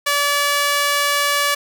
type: tone with high-pass filter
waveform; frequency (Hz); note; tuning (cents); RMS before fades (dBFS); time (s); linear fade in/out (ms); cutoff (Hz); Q
sawtooth; 575; D5; -37; -18; 0.06-1.55; 10; 1200; 0.86
effects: none